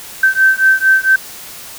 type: beating tone pair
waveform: sine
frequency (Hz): 1548 / 1552.4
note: G6 / G6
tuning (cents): -22 / -17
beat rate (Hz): 4.4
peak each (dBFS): -11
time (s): 0.23-1.16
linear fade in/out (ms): 5
effects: white hiss -32 dBFS RMS until 1.78 s